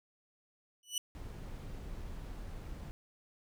20% pulse tone with exponential growth, 2960 Hz, F#7, in tune, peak -24 dBFS, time 0.83-0.98 s, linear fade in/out 2 ms, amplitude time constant 32 ms
brown noise, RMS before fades -44 dBFS, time 1.15-2.91 s, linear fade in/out 0 ms
effects none

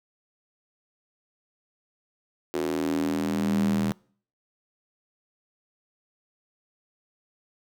square tone with high-pass filter sweep, 40.23 Hz, E1, 41 cents flat, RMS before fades -26 dBFS, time 2.54-3.92 s, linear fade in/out 0 ms, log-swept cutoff 350 to 170 Hz, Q 4.9, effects noise-tail reverb RT60 0.5 s tail -25 dB re dry

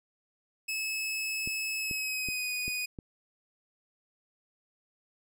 sawtooth tone with pitch glide, 2592 to 2479 Hz, E7 to D#7, -30 to -7 cents, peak -28 dBFS, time 0.68-2.86 s, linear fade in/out 10 ms, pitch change -77 cents, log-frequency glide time 1.78-2.52 s
clicks, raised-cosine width 3 ms, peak -27 dBFS, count 5, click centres 1.475 / 1.912 / 2.287 / 2.68 / 2.988 s
effects none

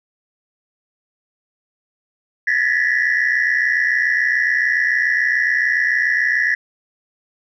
sine tone cluster, 1693 / 1753 / 1883 / 1970 Hz, G#6 / A6 / A#6 / B6, +33 / -7 / +17 / -5 cents, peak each -19 dBFS, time 2.47-6.55 s, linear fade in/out 5 ms, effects tanh soft clip ceiling -9 dBFS

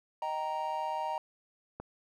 triangle chord, Eb major, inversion none, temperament just, 622.3 / 777.8 / 933.4 Hz, Eb5 / G5 / Bb5, 0 / -14 / +2 cents, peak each -37 / -36 / -32 dBFS, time 0.22-1.18 s, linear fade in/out 2 ms
click, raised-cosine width 1 ms, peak -26 dBFS, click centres 1.8 s
effects none

